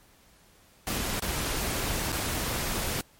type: noise with dropouts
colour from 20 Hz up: pink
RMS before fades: -30 dBFS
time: 0.87-3.01 s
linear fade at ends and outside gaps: 1 ms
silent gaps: 1.197-1.222 / 2.12-2.126 s
effects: pink hiss -59 dBFS RMS until 3.19 s + MP3 64 kbps